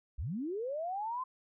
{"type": "linear sweep", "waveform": "sine", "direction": "up", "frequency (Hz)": [46.25, 1051], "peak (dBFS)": -34, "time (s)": [0.18, 1.24], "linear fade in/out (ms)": 10, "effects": []}